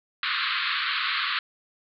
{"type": "band-pass noise", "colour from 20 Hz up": "pink", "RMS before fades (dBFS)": -27, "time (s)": [0.23, 1.39], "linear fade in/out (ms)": 2, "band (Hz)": [1100, 4400], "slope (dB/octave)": 96, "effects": []}